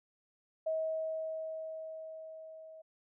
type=tone with level ramp; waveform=sine; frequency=638 Hz; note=D#5; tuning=43 cents sharp; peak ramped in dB=-30 to -49 dBFS; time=0.66-2.82 s; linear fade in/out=10 ms; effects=none